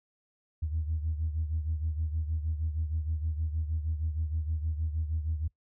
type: beating tone pair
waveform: sine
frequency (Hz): 77.78 / 84.18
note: D#2 / E2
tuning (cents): 0 / +37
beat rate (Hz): 6.4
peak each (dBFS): -29 / -35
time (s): 0.62-5.48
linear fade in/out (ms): 10
effects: noise-tail reverb RT60 0.1 s tail -22 dB re dry + tanh soft clip ceiling -22 dBFS